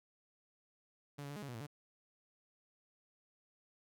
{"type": "tone with pitch steps", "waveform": "sawtooth", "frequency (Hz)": [144, 141.2, 144.7, 208.1, 140.1, 122.3, 112.3, 146.3], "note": ["D3", "C#3", "D3", "G#3", "C#3", "B2", "A2", "D3"], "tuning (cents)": [-34, 32, -25, 4, 19, -16, 36, -6], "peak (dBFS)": -40, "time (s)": [1.18, 1.668], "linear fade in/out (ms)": 10, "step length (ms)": 61, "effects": []}